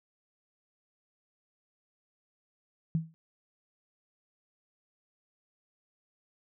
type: tone with exponential decay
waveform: sine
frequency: 161.9 Hz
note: E3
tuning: 31 cents flat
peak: -22 dBFS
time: 2.95-3.14 s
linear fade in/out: 0 ms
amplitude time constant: 40 ms
effects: none